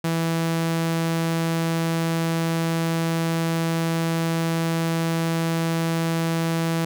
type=tone; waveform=sawtooth; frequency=164.81 Hz; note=E3; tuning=in tune; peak=-17 dBFS; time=0.04-6.85 s; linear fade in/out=5 ms; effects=none

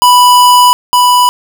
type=tone pair in turn; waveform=square; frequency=987.8 / 987.8 Hz; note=B5 / B5; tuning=0 / 0 cents; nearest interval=unison; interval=0 cents; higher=neither; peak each=-3 / -5 dBFS; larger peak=first; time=0.02-0.73 / 0.93-1.29 s; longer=first; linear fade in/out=0 ms; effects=none

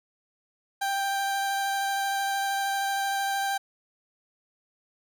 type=tone with vibrato; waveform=30% pulse; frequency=788 Hz; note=G5; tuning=9 cents sharp; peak=-23 dBFS; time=0.81-3.58 s; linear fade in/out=10 ms; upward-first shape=square; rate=13 Hz; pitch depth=8 cents each way; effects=none

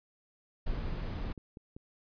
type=noise; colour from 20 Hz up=brown; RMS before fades=-35 dBFS; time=0.66-1.33 s; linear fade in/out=10 ms
type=click train; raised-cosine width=3 ms; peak=-33 dBFS; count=5; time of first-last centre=0.99-1.765 s; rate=5.16 Hz
effects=resampled to 11025 Hz

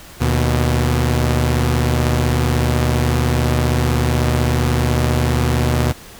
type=tone pair together; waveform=sawtooth; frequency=76.27 / 122.3 Hz; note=D#2 / B2; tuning=-34 / -16 cents; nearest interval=minor sixth; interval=818 cents; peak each=-13 dBFS; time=0.2-5.93 s; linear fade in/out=20 ms; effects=pink hiss -39 dBFS RMS until 6.19 s

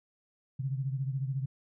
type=beating tone pair; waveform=sine; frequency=132.3 / 146.3 Hz; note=C3 / D3; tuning=+20 / -6 cents; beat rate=14 Hz; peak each=-31 / -37 dBFS; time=0.59-1.46 s; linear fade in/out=10 ms; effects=none

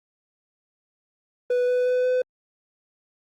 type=tone with pitch steps; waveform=triangle; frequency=493.9 / 497.6 / 501.4 / 505.2 Hz; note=B4 / B4 / B4 / B4; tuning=0 / +13 / +26 / +39 cents; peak=-17 dBFS; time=1.5-2.22 s; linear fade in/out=5 ms; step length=180 ms; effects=Opus 24 kbps

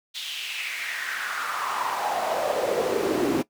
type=noise with high-pass filter sweep; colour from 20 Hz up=brown; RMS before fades=-27 dBFS; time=0.14-3.43 s; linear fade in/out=20 ms; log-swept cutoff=3500 to 290 Hz; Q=4.2; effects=noise-tail reverb RT60 0.1 s tail -18 dB re dry

